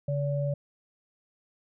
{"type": "tone pair together", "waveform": "sine", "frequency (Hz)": [141.3, 572.8], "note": ["C#3", "D5"], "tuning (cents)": [34, -43], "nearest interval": "2 octaves", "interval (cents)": 2423, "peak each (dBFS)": [-27, -31], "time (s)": [0.08, 0.54], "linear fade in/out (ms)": 5, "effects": []}